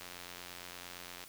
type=click train; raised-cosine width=0.2 ms; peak=-28 dBFS; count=110; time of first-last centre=0.01-1.239 s; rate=88.7 Hz; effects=white hiss -54 dBFS RMS until 1.28 s